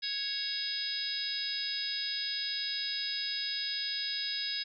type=harmonic tone with a mistuned harmonic; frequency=554.4 Hz; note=C#5; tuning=in tune; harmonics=3 / 4 / 5 / 6 / 7 / 8 / 9; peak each=-43 / -45 / -45 / -43 / -38 / -44 / -35 dBFS; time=0.02-4.64 s; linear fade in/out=20 ms; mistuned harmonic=7; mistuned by=-25 cents; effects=none